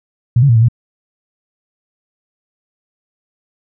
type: tone with pitch steps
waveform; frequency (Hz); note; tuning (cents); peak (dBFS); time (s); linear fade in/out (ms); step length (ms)
sine; 119.7 / 140.7 / 117 / 111.8 / 118.8; A#2 / C#3 / A#2 / A2 / A#2; +46 / +26 / +7 / +28 / +33; -6; 0.36-0.685; 5; 65
effects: none